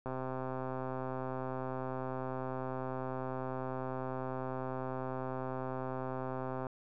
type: click train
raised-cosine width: 1 ms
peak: -25 dBFS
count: 860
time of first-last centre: 0.06-6.668 s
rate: 130 Hz
effects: none